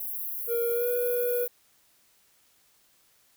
white high-pass noise, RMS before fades -34 dBFS, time 0-1.48 s, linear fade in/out 5 ms, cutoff 11000 Hz, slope 96 dB/octave
triangle tone with pitch glide, 470 to 486.6 Hz, A#4 to B4, +14 to -26 cents, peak -23 dBFS, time 0.47-1.48 s, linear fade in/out 50 ms, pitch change +60 cents, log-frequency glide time 0.71-0.89 s
effects white hiss -64 dBFS RMS until 3.36 s

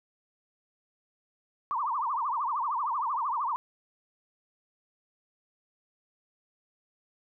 sine tone with vibrato, 1046.5 Hz, C6, in tune, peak -27 dBFS, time 1.71-3.56 s, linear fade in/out 0 ms, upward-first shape triangle, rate 13 Hz, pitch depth 290 cents each way, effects none

